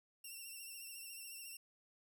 5% pulse tone with vibrato, 2726 Hz, F7, 43 cents flat, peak -40 dBFS, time 0.24-1.57 s, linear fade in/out 5 ms, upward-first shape triangle, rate 14 Hz, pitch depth 55 cents each way, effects none

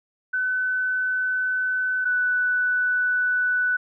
sine tone pair in turn, 1509 / 1489.1 Hz, F#6 / F#6, +34 / +11 cents, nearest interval unison, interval 23 cents, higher first, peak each -21 / -19 dBFS, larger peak second, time 0.33-2.05 / 2.05-3.77 s, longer neither, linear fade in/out 10 ms, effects none

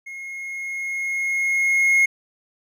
triangle tone with level ramp, 2156 Hz, C#7, 49 cents flat, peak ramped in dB -31 to -11 dBFS, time 0.06-2.06 s, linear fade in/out 10 ms, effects none

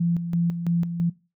sine tone with tremolo, 170.6 Hz, F3, 40 cents flat, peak -19 dBFS, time 0-1.1 s, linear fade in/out 10 ms, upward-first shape square, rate 3 Hz, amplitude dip 60%, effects noise-tail reverb RT60 0.3 s tail -20 dB re dry

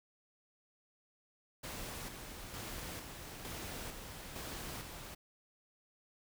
pink noise with tremolo, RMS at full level -44 dBFS, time 1.63-5.15 s, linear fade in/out 10 ms, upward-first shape square, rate 1.1 Hz, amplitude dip 40%, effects none

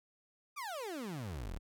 30% pulse exponential sweep, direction down, 1244 to 32.7 Hz, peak -37 dBFS, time 0.56-1.59 s, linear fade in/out 20 ms, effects none

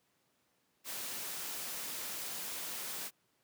white noise, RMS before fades -41 dBFS, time 0.84-3.11 s, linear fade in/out 50 ms, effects pink hiss -75 dBFS RMS until 3.43 s + high-pass 150 Hz 12 dB/octave

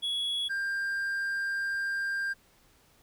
triangle tone pair in turn, 3362 / 1593.1 Hz, G#7 / G6, +20 / +28 cents, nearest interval octave + minor second, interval 1292 cents, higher first, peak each -27 dBFS, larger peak neither, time 0.02-0.49 / 0.49-2.34 s, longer second, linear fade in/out 20 ms, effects pink hiss -63 dBFS RMS until 3.02 s

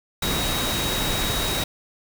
sine tone in noise, 3800 Hz, A#7, 33 cents sharp, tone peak -28 dBFS, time 0.22-1.64 s, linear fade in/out 5 ms, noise pink, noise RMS -25 dBFS, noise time 0.22-1.64 s, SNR -6 dB, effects none

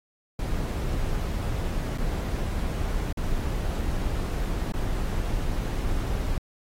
brown noise with dropouts, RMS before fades -27 dBFS, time 0.39-6.38 s, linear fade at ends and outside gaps 2 ms, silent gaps 1.977-1.982 / 3.127-3.172 / 4.722-4.738 s, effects AAC 48 kbps

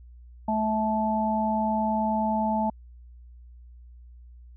harmonic tone, 217.6 Hz, A3, 19 cents flat, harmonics 1 / 3 / 4, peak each -26 / -30 / -26 dBFS, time 0.48-2.7 s, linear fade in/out 5 ms, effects added 60 Hz sine -45 dBFS peak until 4.56 s

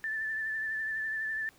sine tone with vibrato, 1760 Hz, A6, in tune, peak -31 dBFS, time 0.04-1.49 s, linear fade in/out 0 ms, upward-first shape sine, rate 12 Hz, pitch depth 27 cents each way, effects pink hiss -61 dBFS RMS until 1.58 s

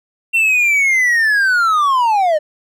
triangle linear sweep, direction down, 2727 to 587.3 Hz, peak -9 dBFS, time 0.33-2.39 s, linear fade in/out 20 ms, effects none

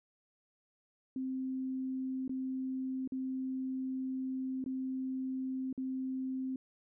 sine tone with dropouts, 261.3 Hz, C4, 2 cents flat, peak -34 dBFS, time 1.16-6.56 s, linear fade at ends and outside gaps 2 ms, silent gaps 2.279-2.294 / 3.076-3.121 / 4.641-4.661 / 5.728-5.777 s, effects none

